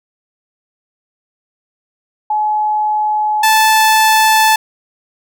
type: tone pair in turn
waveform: sine / sawtooth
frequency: 850 / 874.9 Hz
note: G#5 / A5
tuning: +40 / -10 cents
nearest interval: unison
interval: 50 cents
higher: second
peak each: -12 / -4 dBFS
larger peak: second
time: 2.3-3.43 / 3.43-4.56 s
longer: neither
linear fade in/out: 5 ms
effects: none